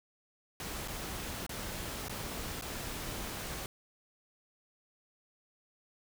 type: noise with dropouts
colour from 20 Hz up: pink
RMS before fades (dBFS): -40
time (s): 0.6-3.66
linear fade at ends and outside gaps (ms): 1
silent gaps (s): 0.876-0.882 / 1.465-1.493 / 2.084-2.095 / 2.612-2.622
effects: none